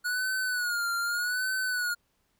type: tone with vibrato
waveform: square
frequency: 1455 Hz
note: F#6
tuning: 29 cents flat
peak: -28 dBFS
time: 0.04-1.95 s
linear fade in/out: 20 ms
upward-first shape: sine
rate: 0.83 Hz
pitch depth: 80 cents each way
effects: pink hiss -73 dBFS RMS until 2.39 s